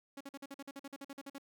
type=tone bursts; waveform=sawtooth; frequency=277.2 Hz; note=C#4; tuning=in tune; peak=-40 dBFS; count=15; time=0.17-1.383 s; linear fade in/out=5 ms; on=37 ms; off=47 ms; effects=none